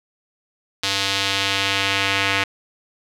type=tone with band-pass filter sweep; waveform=square; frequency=98 Hz; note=G2; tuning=in tune; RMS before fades=-21 dBFS; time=0.83-2.44 s; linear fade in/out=5 ms; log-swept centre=4000 to 2400 Hz; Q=1.6; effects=none